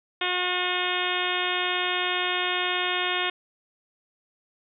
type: harmonic tone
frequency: 361 Hz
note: F#4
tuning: 43 cents flat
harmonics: 1 / 2 / 3 / 4 / 5 / 6 / 7 / 8 / 9 / 10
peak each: -33 / -33 / -33 / -33 / -33 / -33 / -33 / -33 / -33 / -33 dBFS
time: 0.21-3.3 s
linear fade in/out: 5 ms
effects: none